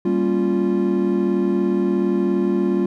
triangle chord, G half-diminished seventh, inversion none, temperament equal, 196 / 233.1 / 277.2 / 349.2 Hz, G3 / Bb3 / Db4 / F4, 0 / 0 / 0 / 0 cents, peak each -19 / -23 / -23 / -18 dBFS, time 0.05-2.86 s, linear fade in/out 5 ms, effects none

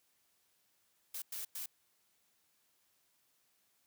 blue noise bursts at uneven times, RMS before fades -42 dBFS, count 3, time 1.14-1.22 / 1.32-1.45 / 1.55-1.66 s, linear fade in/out 5 ms, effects white hiss -75 dBFS RMS until 3.86 s + high-pass 60 Hz 12 dB/octave

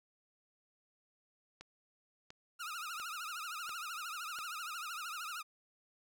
click train, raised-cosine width 0.2 ms, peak -32 dBFS, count 5, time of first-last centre 1.61-4.388 s, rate 1.44 Hz
sawtooth tone with vibrato, 1323 Hz, E6, 6 cents sharp, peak -37 dBFS, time 2.59-5.43 s, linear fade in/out 20 ms, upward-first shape triangle, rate 13 Hz, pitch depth 180 cents each way
effects none

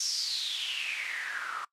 white noise with band-pass filter sweep, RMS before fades -34 dBFS, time 0-1.65 s, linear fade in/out 5 ms, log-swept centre 5800 to 1200 Hz, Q 7.4, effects noise-tail reverb RT60 0.1 s tail -20 dB re dry + low-pass 11000 Hz 12 dB/octave

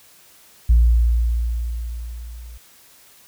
sine tone with level ramp, 58.27 Hz, A#1, in tune, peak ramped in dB -7 to -35 dBFS, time 0.69-2.58 s, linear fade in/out 10 ms, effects tanh soft clip ceiling -7 dBFS + white hiss -50 dBFS RMS until 3.27 s

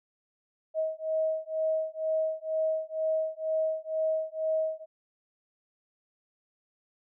sine beating tone pair, 633 / 635.1 Hz, D#5 / D#5, +30 / +35 cents, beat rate 2.1 Hz, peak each -30 dBFS, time 0.74-4.86 s, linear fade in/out 50 ms, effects none

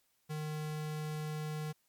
square tone, 153.2 Hz, D#3, 27 cents flat, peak -37 dBFS, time 0.29-1.73 s, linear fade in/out 20 ms, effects white hiss -75 dBFS RMS until 1.88 s + MP3 96 kbps

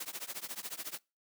white noise with tremolo, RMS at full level -38 dBFS, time 0-0.99 s, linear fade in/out 5 ms, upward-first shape triangle, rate 14 Hz, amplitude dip 100%, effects noise-tail reverb RT60 0.3 s tail -26 dB re dry + high-pass 200 Hz 12 dB/octave

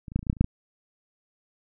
clicks, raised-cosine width 5 ms, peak -26 / -27 / -11 / -19 / -27 / -20 / -8 / -22 / -30 / -6 / -16 dBFS, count 11, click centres 0.082 / 0.119 / 0.16 / 0.192 / 0.229 / 0.268 / 0.299 / 0.329 / 0.368 / 0.41 / 0.444 s, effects none

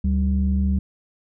sine tone pair together, 72.59 / 193.8 Hz, D2 / G3, -20 / -20 cents, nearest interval octave + perfect fourth, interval 1700 cents, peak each -18 / -21 dBFS, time 0.04-0.79 s, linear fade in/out 5 ms, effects tanh soft clip ceiling -11 dBFS

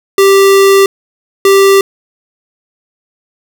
square tone bursts at uneven times, 392 Hz, G4, in tune, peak -4 dBFS, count 2, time 0.18-0.86 / 1.45-1.81 s, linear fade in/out 2 ms, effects none

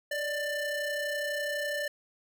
square ring-modulated tone, 598 Hz, D5, 31 cents sharp, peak -28 dBFS, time 0.11-1.88 s, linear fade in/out 5 ms, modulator 1180 Hz, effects none

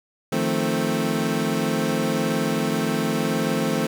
25% pulse chord, F dominant seventh, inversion third, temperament equal, 155.56 / 174.61 / 220 / 261.6 Hz, Eb3 / F3 / A3 / C4, 0 / 0 / 0 / 0 cents, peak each -24 / -25 / -21 / -23 dBFS, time 0.32-3.87 s, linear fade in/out 5 ms, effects none

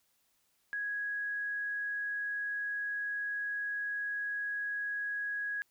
sine tone, 1661.2 Hz, G#6, in tune, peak -33 dBFS, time 0.73-5.62 s, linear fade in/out 0 ms, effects white hiss -74 dBFS RMS until 5.7 s

